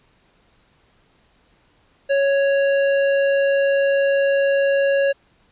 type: tone with tanh clipping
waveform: sine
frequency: 554.4 Hz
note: C#5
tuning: in tune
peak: -17 dBFS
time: 2.09-5.13 s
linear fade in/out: 20 ms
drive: 17 dB
effects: pink hiss -59 dBFS RMS until 5.51 s + resampled to 8000 Hz